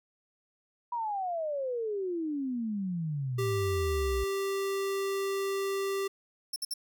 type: exponential sweep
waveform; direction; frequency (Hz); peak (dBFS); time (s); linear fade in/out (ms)
sine; down; 977 to 58.27; -30; 0.92-4.24; 5
type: tone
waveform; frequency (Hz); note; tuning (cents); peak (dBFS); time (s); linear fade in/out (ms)
square; 392; G4; 0; -30; 3.38-6.08; 10
type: tone bursts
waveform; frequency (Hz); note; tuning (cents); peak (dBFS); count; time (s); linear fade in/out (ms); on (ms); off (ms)
20% pulse; 5370; E8; +31; -26; 3; 6.53-6.739; 5; 31; 58
effects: none